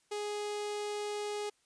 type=tone with notch filter; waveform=sawtooth; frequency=415.8 Hz; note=G#4; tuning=2 cents sharp; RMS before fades=-37 dBFS; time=0.11-1.5 s; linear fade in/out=10 ms; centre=1500 Hz; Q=1.9; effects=white hiss -72 dBFS RMS until 1.65 s + resampled to 22050 Hz